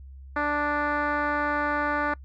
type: tone with low-pass filter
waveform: 10% pulse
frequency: 293.7 Hz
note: D4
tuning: in tune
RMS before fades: -26 dBFS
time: 0.36-2.14 s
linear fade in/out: 5 ms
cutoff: 1600 Hz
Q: 1.8
effects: noise-tail reverb RT60 0.1 s tail -24 dB re dry + added 67 Hz sine -41 dBFS peak until 2.24 s